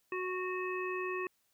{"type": "harmonic tone", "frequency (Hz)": 367.9, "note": "F#4", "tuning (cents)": -10, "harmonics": [1, 3, 5, 7], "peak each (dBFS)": [-36, -40, -43, -42], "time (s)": [0.12, 1.27], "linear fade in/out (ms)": 2, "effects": ["white hiss -75 dBFS RMS until 1.53 s"]}